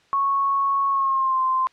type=tone with pitch glide; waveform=sine; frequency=1104 to 1042 Hz; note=C#6 to C6; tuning=-7 to -7 cents; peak=-18 dBFS; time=0.13-1.67 s; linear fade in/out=0 ms; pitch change=-100 cents; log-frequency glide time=0.89-1.41 s; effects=white hiss -58 dBFS RMS until 1.72 s + low-pass 4000 Hz 12 dB/octave